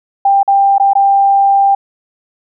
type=tone with dropouts; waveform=sine; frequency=792 Hz; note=G5; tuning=18 cents sharp; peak=-6 dBFS; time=0.25-1.75 s; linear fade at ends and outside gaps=5 ms; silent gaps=0.431-0.477 / 0.782-0.798 / 0.934-0.952 s; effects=none